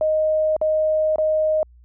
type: tone with dropouts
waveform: sine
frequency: 622 Hz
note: D#5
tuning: 1 cent flat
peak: -16 dBFS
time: 0.01-1.63 s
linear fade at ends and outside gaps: 1 ms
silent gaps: 0.565-0.614 / 1.159-1.183 s
effects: added 60 Hz sine -46 dBFS peak until 1.84 s